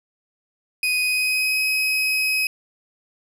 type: tone with pitch glide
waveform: 35% pulse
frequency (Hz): 2496 to 2537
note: D#7 to D#7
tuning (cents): +5 to +33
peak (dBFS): -17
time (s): 0.83-2.47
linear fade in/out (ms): 2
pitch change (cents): +28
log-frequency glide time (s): 1.03-1.62
effects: none